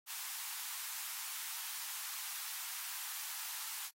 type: high-pass noise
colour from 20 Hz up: white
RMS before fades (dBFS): -43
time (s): 0.06-3.91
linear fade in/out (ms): 50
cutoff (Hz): 810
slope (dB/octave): 48
effects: AAC 48 kbps